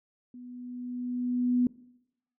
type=tone with level ramp; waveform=sine; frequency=246.9 Hz; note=B3; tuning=in tune; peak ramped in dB=-43 to -20 dBFS; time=0.34-1.67 s; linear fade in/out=2 ms; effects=noise-tail reverb RT60 0.8 s tail -21 dB re dry